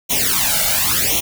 white noise with flanger, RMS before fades -17 dBFS, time 0.09-1.21 s, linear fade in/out 20 ms, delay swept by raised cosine 0.31 to 1.41 ms, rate 0.93 Hz, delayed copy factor +0.95, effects none

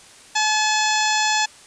harmonic tone with a mistuned harmonic, 859 Hz, A5, 42 cents flat, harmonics 1 / 2 / 3 / 4 / 5 / 6 / 7 / 8 / 9, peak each -21 / -24 / -26 / -27 / -28 / -29 / -29 / -30 / -31 dBFS, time 0.35-1.46 s, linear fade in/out 10 ms, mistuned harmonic 9, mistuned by -51 cents, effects white hiss -46 dBFS RMS until 1.66 s + resampled to 22050 Hz

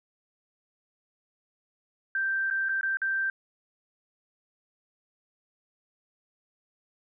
sine tone with dropouts, 1568 Hz, G6, in tune, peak -25 dBFS, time 2.15-3.3 s, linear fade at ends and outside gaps 2 ms, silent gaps 2.502-2.509 / 2.687-2.692 / 2.811-2.831 / 2.971-3.017 s, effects none

